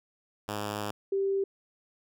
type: tone pair in turn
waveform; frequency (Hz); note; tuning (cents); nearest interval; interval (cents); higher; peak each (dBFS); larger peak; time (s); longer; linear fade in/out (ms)
5% pulse / sine; 104 / 391.5; G#2 / G4; +3 / -2; octave + major seventh; 2295; second; -21 / -25; first; 0.48-0.91 / 1.12-1.44; first; 5
effects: none